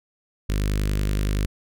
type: tone with notch filter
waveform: sawtooth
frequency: 50.6 Hz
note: G#1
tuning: 44 cents flat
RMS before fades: -23 dBFS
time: 0.49-1.46 s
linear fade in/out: 5 ms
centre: 820 Hz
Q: 0.73
effects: none